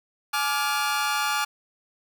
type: chord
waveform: sawtooth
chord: D diminished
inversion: second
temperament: just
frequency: 845.8 / 1174.7 / 1409.6 Hz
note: Ab5 / D6 / F6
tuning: +31 / 0 / +16 cents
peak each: -24 dBFS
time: 0.33-1.45 s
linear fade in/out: 10 ms
effects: none